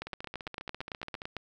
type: two click trains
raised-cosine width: 0.3 ms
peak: -24 / -20 dBFS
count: 18 / 13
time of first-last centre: 0.07-1.219 / 0.02-1.367 s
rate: 14.8 / 8.91 Hz
effects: none